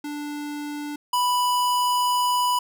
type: tone pair in turn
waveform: square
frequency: 293.7 / 987.9 Hz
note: D4 / B5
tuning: 0 / 0 cents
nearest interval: octave + major sixth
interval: 2100 cents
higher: second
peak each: -30 / -20 dBFS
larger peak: second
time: 0.04-0.96 / 1.13-2.59 s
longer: second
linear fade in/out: 5 ms
effects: none